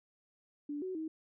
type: tone with pitch steps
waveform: sine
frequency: 291.6 / 372.9 / 317.3 Hz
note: D4 / F#4 / D#4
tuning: -12 / +14 / +34 cents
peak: -36 dBFS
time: 0.69-1.08 s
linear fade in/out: 5 ms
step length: 130 ms
effects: none